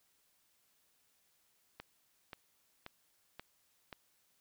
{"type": "click train", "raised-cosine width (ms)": 0.3, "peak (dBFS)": -29, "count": 5, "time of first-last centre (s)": [1.8, 3.928], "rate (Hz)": 1.88, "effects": ["white hiss -74 dBFS RMS until 4.4 s"]}